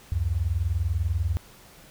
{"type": "tone pair together", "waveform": "sine", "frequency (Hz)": [70.9, 91.03], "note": ["C#2", "F#2"], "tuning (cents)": [40, -28], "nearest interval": "major third", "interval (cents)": 432, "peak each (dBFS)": [-26, -25], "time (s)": [0.12, 1.37], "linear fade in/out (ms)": 0, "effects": ["pink hiss -51 dBFS RMS until 1.9 s"]}